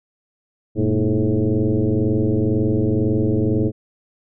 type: tone with frequency modulation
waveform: sine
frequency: 98 Hz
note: G2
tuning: in tune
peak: -15 dBFS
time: 0.75-3.72 s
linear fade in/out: 50 ms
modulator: 109 Hz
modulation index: 3.3
effects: none